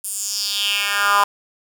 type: tone with high-pass filter sweep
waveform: 10% pulse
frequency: 202.6 Hz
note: G#3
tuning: 43 cents flat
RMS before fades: -20 dBFS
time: 0.04-1.24 s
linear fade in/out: 5 ms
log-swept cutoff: 10000 to 1000 Hz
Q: 3.5
effects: none